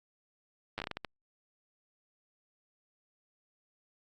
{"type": "slowing click train", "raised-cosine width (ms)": 0.3, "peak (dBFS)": -20, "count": 9, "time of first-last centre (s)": [0.78, 1.048], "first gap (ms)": 9, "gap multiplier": 1.36, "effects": ["Opus 48 kbps"]}